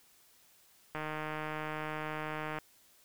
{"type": "click train", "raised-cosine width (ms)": 0.5, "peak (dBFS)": -23, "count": 253, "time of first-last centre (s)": [0.95, 2.586], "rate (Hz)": 154, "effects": ["white hiss -64 dBFS RMS until 3.04 s"]}